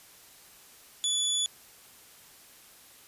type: tone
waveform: 25% pulse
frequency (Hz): 3443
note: A7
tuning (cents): -38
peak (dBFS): -22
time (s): 1.04-1.46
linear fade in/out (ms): 0
effects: white hiss -54 dBFS RMS until 3.07 s + resampled to 32000 Hz